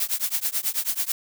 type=noise with tremolo; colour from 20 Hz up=blue; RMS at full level=-22 dBFS; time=0-1.12 s; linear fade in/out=2 ms; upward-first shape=triangle; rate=9.2 Hz; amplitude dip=100%; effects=none